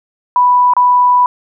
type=tone with dropouts; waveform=sine; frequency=987.8 Hz; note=B5; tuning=in tune; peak=-6 dBFS; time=0.36-1.26 s; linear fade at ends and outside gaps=1 ms; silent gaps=0.736-0.766 s; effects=none